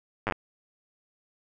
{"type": "slowing click train", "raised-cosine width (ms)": 0.5, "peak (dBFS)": -13, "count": 6, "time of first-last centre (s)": [0.27, 0.323], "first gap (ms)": 9, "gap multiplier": 1.08, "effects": []}